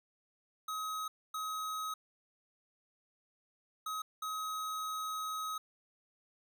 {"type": "tone bursts at uneven times", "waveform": "square", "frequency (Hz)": 1269, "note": "D#6", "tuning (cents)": 34, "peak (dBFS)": -37, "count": 4, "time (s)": [[0.68, 1.08], [1.34, 1.94], [3.86, 4.02], [4.22, 5.58]], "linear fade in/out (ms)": 5, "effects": []}